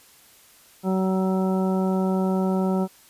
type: harmonic tone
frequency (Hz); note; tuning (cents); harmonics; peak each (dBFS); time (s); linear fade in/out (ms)
188.5; F#3; +32; 1 / 2 / 3 / 4 / 5 / 7; -21 / -27 / -31 / -33 / -35 / -38; 0.83-2.88; 50
effects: white hiss -53 dBFS RMS until 3.09 s + resampled to 32000 Hz